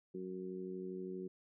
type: harmonic tone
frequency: 92.5 Hz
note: F#2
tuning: in tune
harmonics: 2 / 3 / 4 / 5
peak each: -46 / -51 / -43 / -55 dBFS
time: 0.14-1.28 s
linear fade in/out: 10 ms
effects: none